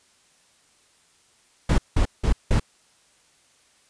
brown noise bursts, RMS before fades -18 dBFS, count 4, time 1.69-2.598 s, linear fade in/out 5 ms, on 92 ms, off 180 ms, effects white hiss -60 dBFS RMS until 3.89 s + resampled to 22050 Hz

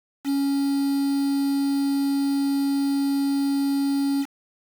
triangle tone with quantisation, 277.8 Hz, C#4, 4 cents sharp, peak -18 dBFS, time 0.24-4.26 s, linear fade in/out 50 ms, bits 6, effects none

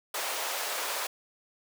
pink high-pass noise, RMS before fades -33 dBFS, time 0.14-1.07 s, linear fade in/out 5 ms, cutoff 510 Hz, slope 24 dB/octave, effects none

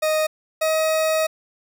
40% pulse tone pair in turn, 622.3 / 632.8 Hz, D#5 / D#5, 0 / +29 cents, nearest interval unison, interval 29 cents, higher second, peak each -17 dBFS, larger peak neither, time 0.02-0.27 / 0.61-1.27 s, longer second, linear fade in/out 10 ms, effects none

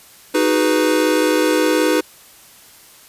square chord, G# minor seventh, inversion second, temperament equal, 311.1 / 370 / 415.3 / 493.9 Hz, D#4 / F#4 / G#4 / B4, 0 / 0 / 0 / 0 cents, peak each -18 / -22 / -23 / -19 dBFS, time 0.34-2.01 s, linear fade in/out 10 ms, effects white hiss -45 dBFS RMS until 3.08 s + resampled to 32000 Hz

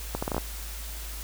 accelerating click train, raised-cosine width 1 ms, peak -14 dBFS, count 7, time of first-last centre 0.15-0.381 s, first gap 75 ms, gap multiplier 0.72, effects added 53 Hz sine -36 dBFS peak until 1.23 s + white hiss -41 dBFS RMS until 1.23 s

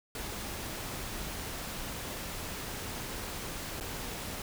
pink noise with dropouts, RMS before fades -39 dBFS, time 0.15-4.42 s, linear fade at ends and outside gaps 2 ms, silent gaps 3.801-3.808 s, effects none

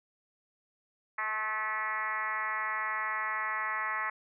sine tone with frequency modulation, 1517 Hz, F#6, 43 cents sharp, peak -30 dBFS, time 1.18-4.1 s, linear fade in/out 5 ms, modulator 219 Hz, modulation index 2.8, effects none

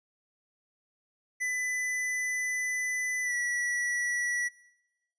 square tone with pitch glide, 2000 to 1943.1 Hz, B6 to B6, +21 to -29 cents, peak -29 dBFS, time 1.4-4.49 s, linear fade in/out 20 ms, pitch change -50 cents, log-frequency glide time 3.23-3.34 s, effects noise-tail reverb RT60 1.0 s tail -22 dB re dry + resampled to 22050 Hz

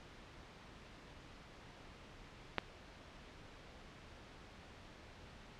click, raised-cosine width 0.3 ms, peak -16 dBFS, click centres 2.583 s, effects pink hiss -56 dBFS RMS until 5.59 s + low-pass 4000 Hz 12 dB/octave

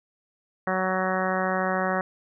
harmonic tone, 186.8 Hz, F#3, 17 cents sharp, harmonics 1 / 2 / 3 / 4 / 5 / 6 / 7 / 8 / 9 / 10, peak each -30 / -33 / -29 / -30 / -36 / -32 / -34 / -34 / -35 / -34 dBFS, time 0.67-2.01 s, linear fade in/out 2 ms, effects none

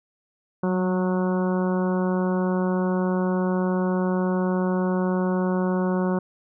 harmonic tone with a mistuned harmonic, 183.4 Hz, F#3, 15 cents flat, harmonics 1 / 2 / 3 / 4 / 5 / 6 / 7 / 8, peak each -22 / -27 / -30 / -37 / -34 / -36 / -41 / -39 dBFS, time 0.63-6.19 s, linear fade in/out 5 ms, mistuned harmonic 1, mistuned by +19 cents, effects none

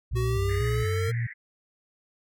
sine tone, 61.74 Hz, B1, in tune, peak -29 dBFS, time 0.11-0.84 s, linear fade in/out 10 ms
sine tone with vibrato, 105.8 Hz, G#2, 33 cents sharp, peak -25 dBFS, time 0.13-1.27 s, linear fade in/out 10 ms, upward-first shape square, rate 2.1 Hz, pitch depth 180 cents each way
square linear sweep, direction up, 370 to 459.2 Hz, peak -30 dBFS, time 0.15-1.12 s, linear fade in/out 20 ms
pink band-pass noise, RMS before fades -41 dBFS, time 0.48-1.34 s, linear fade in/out 20 ms, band 1700 to 2100 Hz, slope 96 dB/octave
effects none

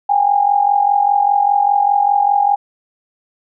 sine tone with amplitude modulation, 812 Hz, G#5, 39 cents flat, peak -7 dBFS, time 0.09-2.56 s, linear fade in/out 10 ms, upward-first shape sine, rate 45 Hz, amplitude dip 75%, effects none

